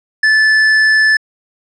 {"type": "tone with hard clipping", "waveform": "sine", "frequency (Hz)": 1744, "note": "A6", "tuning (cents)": -16, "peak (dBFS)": -9, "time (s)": [0.23, 1.17], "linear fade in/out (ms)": 5, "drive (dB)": 7, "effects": ["low-pass 8000 Hz 12 dB/octave"]}